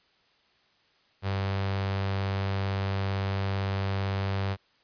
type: tone with notch filter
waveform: sawtooth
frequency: 97.8 Hz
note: G2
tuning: 4 cents flat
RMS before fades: -29 dBFS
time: 1.22-4.57 s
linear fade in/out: 50 ms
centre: 260 Hz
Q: 1.3
effects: white hiss -65 dBFS RMS until 4.83 s + resampled to 11025 Hz